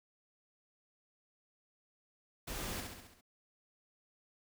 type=noise with echo; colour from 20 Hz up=pink; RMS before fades=-42 dBFS; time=2.47-2.81 s; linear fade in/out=10 ms; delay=67 ms; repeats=6; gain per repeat=-4 dB; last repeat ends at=3.212 s; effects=none